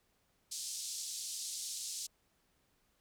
white band-pass noise, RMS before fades -42 dBFS, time 0.51-2.07 s, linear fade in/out 10 ms, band 4100 to 8800 Hz, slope 24 dB/octave, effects pink hiss -75 dBFS RMS until 3 s

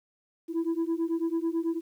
sine beating tone pair, 326.6 / 335.7 Hz, E4 / E4, -16 / +32 cents, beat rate 9.1 Hz, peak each -27 dBFS, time 0.48-1.81 s, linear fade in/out 50 ms, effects tanh soft clip ceiling -23 dBFS + 10-bit

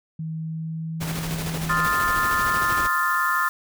sine tone with pitch glide, 159.8 to 162.12 Hz, D#3 to E3, +47 to -29 cents, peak -27 dBFS, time 0.19-1.86 s, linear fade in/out 5 ms, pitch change +24 cents, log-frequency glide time 0.34-1.05 s
pink noise with tremolo, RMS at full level -30 dBFS, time 1-2.88 s, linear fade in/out 20 ms, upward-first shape square, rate 13 Hz, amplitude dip 35%
sine chord, F dominant seventh, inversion second, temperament equal, 1046.5 / 1244.5 / 1396.9 / 1760 Hz, C6 / Eb6 / F6 / A6, 0 / 0 / 0 / 0 cents, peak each -25 dBFS, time 1.69-3.49 s, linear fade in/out 10 ms
blue noise, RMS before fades -36 dBFS, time 1.84-3.49 s, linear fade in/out 0 ms
effects none

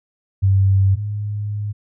sine tone pair in turn, 97 / 103.93 Hz, G2 / G#2, -18 / +2 cents, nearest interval minor second, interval 120 cents, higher second, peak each -11 / -21 dBFS, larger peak first, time 0.42-0.96 / 0.96-1.73 s, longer second, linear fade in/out 20 ms, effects none

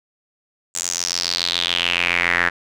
square tone with band-pass filter sweep, 43.54 Hz, F1, 5 cents flat, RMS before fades -21 dBFS, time 0.74-2.5 s, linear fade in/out 20 ms, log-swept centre 7500 to 1700 Hz, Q 4.6, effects none

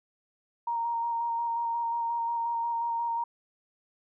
sine tone with vibrato, 932.3 Hz, A#5, in tune, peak -27 dBFS, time 0.67-3.24 s, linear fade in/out 5 ms, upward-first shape square, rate 5.6 Hz, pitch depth 13 cents each way, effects none

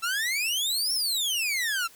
sawtooth exponential two-way sweep, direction up then down, 1318.5 to 5500 to 1318.5 Hz, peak -22 dBFS, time 0.02-1.88 s, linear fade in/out 20 ms, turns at 0.93 s, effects white hiss -53 dBFS RMS until 1.95 s

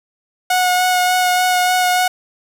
sawtooth tone with vibrato, 729 Hz, F#5, 26 cents flat, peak -9 dBFS, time 0.5-2.08 s, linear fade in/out 5 ms, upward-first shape sine, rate 3.4 Hz, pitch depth 13 cents each way, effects none

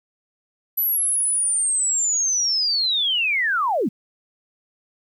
sine linear sweep, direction down, 12000 to 167.8 Hz, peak -18 dBFS, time 0.77-3.89 s, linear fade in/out 10 ms, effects 9-bit

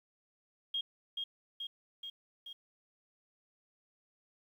sine tone with echo, 3248 Hz, G#7, 39 cents flat, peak -32 dBFS, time 0.74-0.81 s, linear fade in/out 5 ms, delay 430 ms, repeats 4, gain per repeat -3 dB, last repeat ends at 2.53 s, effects 11-bit

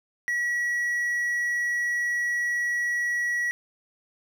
triangle tone, 1927 Hz, B6, 43 cents flat, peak -22 dBFS, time 0.28-3.51 s, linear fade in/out 0 ms, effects none

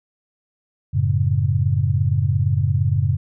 sine chord, F# minor, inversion none, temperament equal, 92.5 / 110 / 138.59 Hz, F#2 / A2 / C#3, 0 / 0 / 0 cents, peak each -20 dBFS, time 0.93-3.17 s, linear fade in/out 20 ms, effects none

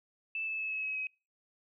sine tone with pitch steps, 2637 / 2617 / 2598 / 2578 / 2559 / 2540 Hz, E7 / E7 / E7 / E7 / D#7 / D#7, 0 / -13 / -26 / -39 / +48 / +35 cents, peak -33 dBFS, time 0.35-1.07 s, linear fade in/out 2 ms, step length 120 ms, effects noise-tail reverb RT60 0.3 s tail -26 dB re dry

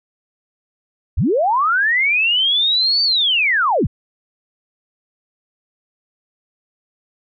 sine linear two-way sweep, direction up then down, 41.2 to 4604 to 41.2 Hz, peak -13 dBFS, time 1.17-3.87 s, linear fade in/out 10 ms, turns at 3.03 s, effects none

